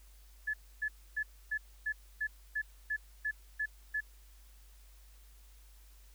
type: tone bursts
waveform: sine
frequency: 1719 Hz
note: A6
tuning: 41 cents flat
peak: -31 dBFS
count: 11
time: 0.47-4.007 s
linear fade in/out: 10 ms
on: 67 ms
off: 280 ms
effects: added 50 Hz sine -55 dBFS peak until 6.14 s + white hiss -65 dBFS RMS until 6.14 s